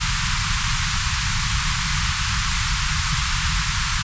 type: band-stop noise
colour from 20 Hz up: pink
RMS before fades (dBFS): -21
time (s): 0-4.03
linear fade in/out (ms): 20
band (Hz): 170 to 1000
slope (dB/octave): 48
effects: resampled to 16000 Hz